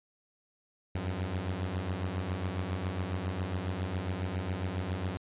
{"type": "beating tone pair", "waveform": "sawtooth", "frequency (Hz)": [87.31, 94.61], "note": ["F2", "F#2"], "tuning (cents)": [0, 39], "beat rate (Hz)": 7.3, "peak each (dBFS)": [-32, -30], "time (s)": [0.95, 5.17], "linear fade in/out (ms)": 0, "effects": ["resampled to 8000 Hz"]}